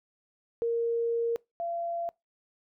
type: tone pair in turn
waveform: sine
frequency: 465.3 / 682.5 Hz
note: A#4 / F5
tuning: -3 / -40 cents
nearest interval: perfect fifth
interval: 663 cents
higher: second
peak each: -25 / -30 dBFS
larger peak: first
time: 0.62-1.36 / 1.6-2.09 s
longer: first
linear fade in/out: 0 ms
effects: noise-tail reverb RT60 0.2 s tail -24 dB re dry